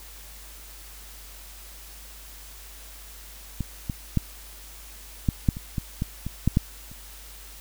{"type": "clicks", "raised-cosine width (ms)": 5, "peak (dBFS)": [-15, -15, -8, -8, -6, -22, -14, -13, -18, -7, -6, -30], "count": 12, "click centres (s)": [3.607, 3.898, 4.173, 5.288, 5.488, 5.569, 5.782, 6.021, 6.266, 6.476, 6.571, 6.916], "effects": ["added 50 Hz sine -45 dBFS peak until 7.6 s", "white hiss -46 dBFS RMS until 7.6 s"]}